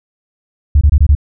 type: tone bursts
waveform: sine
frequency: 72.6 Hz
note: D2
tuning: 19 cents flat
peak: -3 dBFS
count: 5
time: 0.75-1.151 s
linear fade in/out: 5 ms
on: 61 ms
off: 24 ms
effects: tanh soft clip ceiling 0 dBFS